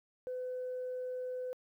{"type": "tone", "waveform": "sine", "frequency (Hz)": 505, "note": "B4", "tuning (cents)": 39, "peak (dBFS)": -35, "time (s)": [0.27, 1.53], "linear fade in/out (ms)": 0, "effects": ["tanh soft clip ceiling -33 dBFS", "12-bit"]}